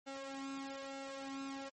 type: tone with flanger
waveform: sawtooth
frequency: 272.3 Hz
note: C#4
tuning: 31 cents flat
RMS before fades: -45 dBFS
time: 0.06-1.7 s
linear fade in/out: 20 ms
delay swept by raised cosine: 1.4 to 2.9 ms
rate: 1.1 Hz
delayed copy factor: +0.7
effects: MP3 32 kbps